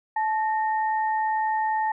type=tone pair together; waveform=sine; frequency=869 / 1841.3 Hz; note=A5 / A#6; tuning=-22 / -22 cents; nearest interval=octave + minor second; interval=1300 cents; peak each=-22 / -32 dBFS; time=0.16-1.92 s; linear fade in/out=5 ms; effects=none